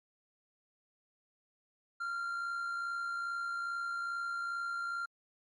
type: tone with amplitude modulation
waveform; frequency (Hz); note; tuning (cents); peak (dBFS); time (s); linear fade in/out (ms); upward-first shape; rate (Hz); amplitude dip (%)
triangle; 1386; F6; -14; -31; 2-5.06; 10; sine; 62.4; 35
effects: MP3 48 kbps